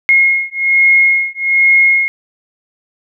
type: beating tone pair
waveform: sine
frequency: 2154 / 2155.2 Hz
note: C7 / C#7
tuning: +50 / -49 cents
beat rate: 1.2 Hz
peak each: -11 dBFS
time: 0.09-2.08 s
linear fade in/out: 0 ms
effects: none